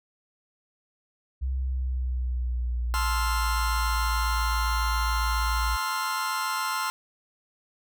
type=tone with pitch glide; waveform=sine; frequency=65.41 to 57.27 Hz; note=C2 to A#1; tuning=0 to -30 cents; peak=-25 dBFS; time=1.41-5.77 s; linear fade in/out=20 ms; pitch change=-230 cents; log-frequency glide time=1.54-3.41 s
type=chord; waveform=40% pulse; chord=F major seventh; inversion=first; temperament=just; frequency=873.1 / 1047.7 / 1309.6 / 1396.9 Hz; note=A5 / C6 / E6 / F6; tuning=-14 / +2 / -12 / 0 cents; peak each=-34 / -29 / -34 / -31 dBFS; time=2.94-6.9 s; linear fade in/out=0 ms
effects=none